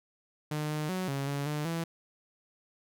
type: tone with pitch steps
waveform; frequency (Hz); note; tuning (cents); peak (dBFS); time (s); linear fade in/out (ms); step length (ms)
sawtooth; 151.3 / 152.2 / 185.4 / 138.3 / 141.6 / 149.6 / 166.1; D#3 / D#3 / F#3 / C#3 / C#3 / D3 / E3; -48 / -38 / +4 / -4 / +37 / +32 / +13; -27; 0.51-1.84; 5; 190
effects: none